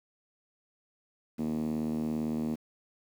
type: tone with band-pass filter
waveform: 5% pulse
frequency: 77.78 Hz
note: D#2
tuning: in tune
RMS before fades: -32 dBFS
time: 1.38-2.56 s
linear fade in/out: 20 ms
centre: 230 Hz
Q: 3.8
effects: 9-bit